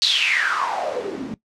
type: noise with band-pass filter sweep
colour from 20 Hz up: white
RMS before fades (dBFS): -22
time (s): 0.02-1.34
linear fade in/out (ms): 0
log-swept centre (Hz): 4300 to 210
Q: 8
effects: noise-tail reverb RT60 0.1 s tail -18 dB re dry + low-pass 7000 Hz 12 dB/octave